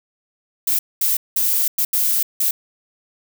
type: noise bursts at uneven times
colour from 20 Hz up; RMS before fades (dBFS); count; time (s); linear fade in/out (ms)
violet; -18; 6; 0.67-0.79 / 1.01-1.17 / 1.36-1.68 / 1.78-1.85 / 1.93-2.23 / 2.4-2.51; 5
effects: none